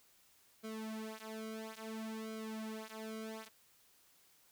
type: tone with flanger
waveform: sawtooth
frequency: 220 Hz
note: A3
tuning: in tune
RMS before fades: -45 dBFS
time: 0.63-3.49 s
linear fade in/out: 20 ms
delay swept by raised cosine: 1.1 to 5.7 ms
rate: 0.59 Hz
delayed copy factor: -0.95
effects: white hiss -68 dBFS RMS until 4.51 s